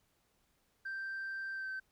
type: tone with pitch glide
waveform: sine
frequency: 1568 to 1544.6 Hz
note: G6 to G6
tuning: 0 to -26 cents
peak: -36 dBFS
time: 0.85-1.8 s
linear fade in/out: 10 ms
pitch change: -26 cents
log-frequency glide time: 1.53-1.69 s
effects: tanh soft clip ceiling -36 dBFS + pink hiss -75 dBFS RMS until 1.91 s